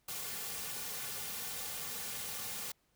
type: noise with comb filter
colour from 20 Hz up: white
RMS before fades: -41 dBFS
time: 0.08-2.72 s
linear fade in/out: 5 ms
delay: 3.1 ms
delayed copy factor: -0.75
effects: pink hiss -75 dBFS RMS until 2.95 s